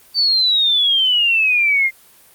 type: exponential sweep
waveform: sine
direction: down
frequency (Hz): 4600 to 2093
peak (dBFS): -12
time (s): 0.14-1.91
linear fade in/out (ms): 50
effects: white hiss -48 dBFS RMS until 2.34 s + Opus 32 kbps